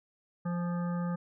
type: harmonic tone with a mistuned harmonic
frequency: 174.61 Hz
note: F3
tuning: in tune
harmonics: 1 / 3 / 5 / 7 / 9 / 10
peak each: -30 / -42 / -46 / -44 / -52 / -57 dBFS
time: 0.45-1.16 s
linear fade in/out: 10 ms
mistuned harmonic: 5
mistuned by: -30 cents
effects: none